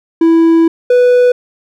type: tone pair in turn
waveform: triangle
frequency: 329.6 / 493.8 Hz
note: E4 / B4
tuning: 0 / 0 cents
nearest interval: perfect fifth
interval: 700 cents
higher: second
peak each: -3 dBFS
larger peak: neither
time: 0.21-0.68 / 0.9-1.32 s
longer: first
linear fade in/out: 5 ms
effects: none